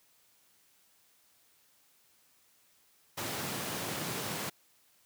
pink high-pass noise, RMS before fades -37 dBFS, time 3.17-4.5 s, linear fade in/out 10 ms, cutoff 110 Hz, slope 24 dB/octave, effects white hiss -67 dBFS RMS until 5.05 s + high-pass 60 Hz 12 dB/octave

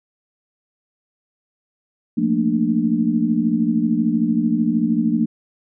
sine chord, Bb major seventh, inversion second, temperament equal with one note detuned, 174.61 / 220 / 233.1 / 298.5 Hz, F3 / A3 / Bb3 / D4, 0 / 0 / 0 / +28 cents, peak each -24 / -21 / -19 / -22 dBFS, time 2.17-5.26 s, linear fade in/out 10 ms, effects none

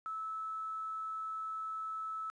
sine tone with quantisation, 1305 Hz, E6, 18 cents flat, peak -37 dBFS, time 0.06-2.3 s, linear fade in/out 0 ms, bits 11, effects resampled to 22050 Hz

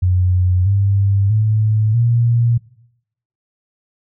sine tone with pitch steps, 91 / 99.24 / 108.22 / 118.01 Hz, F#2 / G2 / A2 / A#2, -28 / +22 / -28 / +22 cents, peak -11 dBFS, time 0.02-2.58 s, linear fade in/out 10 ms, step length 640 ms, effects noise-tail reverb RT60 0.8 s tail -21 dB re dry

